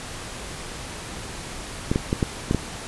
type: clicks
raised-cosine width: 3 ms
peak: -7 dBFS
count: 6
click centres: 1.915 / 1.959 / 2.129 / 2.228 / 2.511 / 2.547 s
effects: pink hiss -35 dBFS RMS until 2.87 s + resampled to 24000 Hz